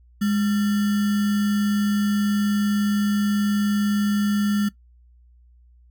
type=tone with sample-and-hold; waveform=sine; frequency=205.9 Hz; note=G#3; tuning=15 cents flat; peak=-18 dBFS; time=0.21-4.69 s; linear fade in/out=10 ms; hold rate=1575 Hz; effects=noise-tail reverb RT60 0.1 s tail -19 dB re dry + added 60 Hz sine -50 dBFS peak until 5.9 s